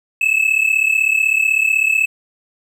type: tone pair together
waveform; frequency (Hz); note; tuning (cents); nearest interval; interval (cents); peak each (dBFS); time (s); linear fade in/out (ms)
triangle; 2589 / 2625; E7 / E7; -32 / -8; unison; 24; -14; 0.21-2.06; 5
effects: none